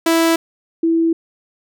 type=tone pair in turn; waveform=sawtooth / sine; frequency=329.6 / 329.6 Hz; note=E4 / E4; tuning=0 / 0 cents; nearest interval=unison; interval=0 cents; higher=neither; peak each=-8 / -12 dBFS; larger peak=first; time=0.06-0.36 / 0.83-1.13 s; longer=neither; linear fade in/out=5 ms; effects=none